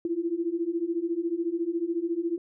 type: beating tone pair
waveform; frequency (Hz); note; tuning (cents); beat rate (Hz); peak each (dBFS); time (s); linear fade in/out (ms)
sine; 329.6 / 343.6; E4 / F4; 0 / -28; 14; -30 / -28; 0.05-2.38; 2
effects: none